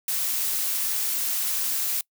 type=noise; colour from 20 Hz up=blue; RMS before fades=-26 dBFS; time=0.08-2.01 s; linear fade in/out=2 ms; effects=noise-tail reverb RT60 0.1 s tail -25 dB re dry